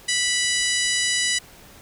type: harmonic tone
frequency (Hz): 985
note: B5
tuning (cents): -5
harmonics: 2 / 3 / 4 / 5 / 6 / 7 / 8 / 9 / 10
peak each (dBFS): -25 / -27 / -28 / -29 / -30 / -30 / -31 / -32 / -32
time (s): 0.08-1.39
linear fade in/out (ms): 10
effects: pink hiss -47 dBFS RMS until 1.81 s